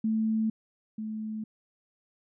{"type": "tone pair in turn", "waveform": "sine", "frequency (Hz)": [220.1, 217.1], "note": ["A3", "A3"], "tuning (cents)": [1, -23], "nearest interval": "unison", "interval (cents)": 24, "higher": "first", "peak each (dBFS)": [-24, -32], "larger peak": "first", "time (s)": [[0.04, 0.5], [0.98, 1.44]], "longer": "neither", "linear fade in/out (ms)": 5, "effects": []}